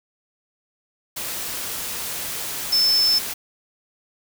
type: tone in noise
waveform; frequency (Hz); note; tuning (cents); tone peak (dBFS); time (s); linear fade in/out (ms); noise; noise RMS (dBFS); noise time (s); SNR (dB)
sine; 5274; E8; 0; -15; 2.72-3.19; 10; white; -29; 1.16-3.34; +11
effects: none